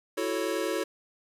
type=chord; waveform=square; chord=F# minor seventh; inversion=third; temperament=equal; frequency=329.6 / 370 / 440 / 554.4 Hz; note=E4 / F#4 / A4 / C#5; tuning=0 / 0 / 0 / 0 cents; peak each=-34 dBFS; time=0.17-0.84 s; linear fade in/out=10 ms; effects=resampled to 32000 Hz + 9-bit